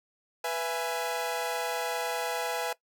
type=chord; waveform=sawtooth; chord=E major; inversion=second; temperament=equal with one note detuned; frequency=493.9 / 668.5 / 830.6 Hz; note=B4 / E5 / G#5; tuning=0 / +24 / 0 cents; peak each=-30 / -31 / -30 dBFS; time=0.44-2.73 s; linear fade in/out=5 ms; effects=noise-tail reverb RT60 0.1 s tail -19 dB re dry